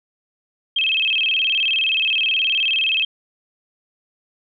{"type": "tone with vibrato", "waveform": "sine", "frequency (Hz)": 2877, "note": "F#7", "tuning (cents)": -49, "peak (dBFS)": -16, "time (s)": [0.76, 3.05], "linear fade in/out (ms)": 5, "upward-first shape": "square", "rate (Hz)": 19, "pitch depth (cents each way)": 180, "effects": []}